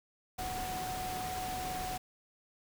sine tone in noise, 740 Hz, F#5, in tune, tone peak -37 dBFS, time 0.38-1.98 s, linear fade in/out 10 ms, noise pink, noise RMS -41 dBFS, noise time 0.38-1.98 s, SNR +1 dB, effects none

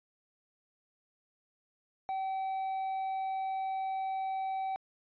triangle tone with quantisation, 767 Hz, G5, 38 cents flat, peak -30 dBFS, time 2.09-4.76 s, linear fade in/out 0 ms, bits 10, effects resampled to 11025 Hz

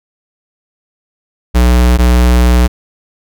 square tone pair in turn, 61 / 61 Hz, B1 / B1, -21 / -21 cents, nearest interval unison, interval 0 cents, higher neither, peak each -6 dBFS, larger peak neither, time 1.54-1.98 / 1.98-2.68 s, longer second, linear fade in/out 20 ms, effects none

